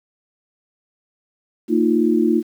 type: chord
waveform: sine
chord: Bb suspended fourth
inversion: none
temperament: equal with one note detuned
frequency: 228.2 / 311.1 / 349.2 Hz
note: Bb3 / Eb4 / F4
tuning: -37 / 0 / 0 cents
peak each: -18 dBFS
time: 1.68-2.43 s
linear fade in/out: 50 ms
effects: 8-bit